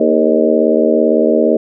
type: harmonic tone with a mistuned harmonic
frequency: 77.78 Hz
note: D#2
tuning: in tune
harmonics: 3 / 4 / 5 / 6 / 7 / 8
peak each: -16 / -16 / -16 / -16 / -16 / -16 dBFS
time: 0-1.57 s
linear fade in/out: 5 ms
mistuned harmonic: 5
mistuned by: +52 cents
effects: none